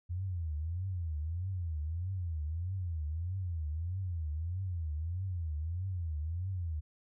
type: tone with vibrato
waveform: sine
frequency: 84.7 Hz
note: E2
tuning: 48 cents sharp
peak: -33 dBFS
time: 0.09-6.81 s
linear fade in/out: 20 ms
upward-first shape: triangle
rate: 1.6 Hz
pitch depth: 240 cents each way
effects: none